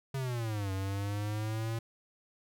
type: exponential two-way sweep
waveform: square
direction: down then up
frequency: 137.6 to 95.1 to 114.9 Hz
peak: -33 dBFS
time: 0.14-1.79 s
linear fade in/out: 5 ms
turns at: 0.72 s
effects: none